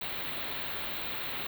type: band-stop noise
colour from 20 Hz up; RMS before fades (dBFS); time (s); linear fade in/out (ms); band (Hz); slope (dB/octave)
white; -36; 0.01-1.47; 5; 4200 to 16000; 96
effects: none